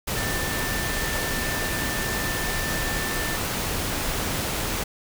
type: tone in noise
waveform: sine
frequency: 1780 Hz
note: A6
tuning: 20 cents sharp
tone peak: -31 dBFS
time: 0.16-3.37 s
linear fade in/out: 10 ms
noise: pink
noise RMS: -27 dBFS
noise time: 0.07-4.84 s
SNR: -7 dB
effects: none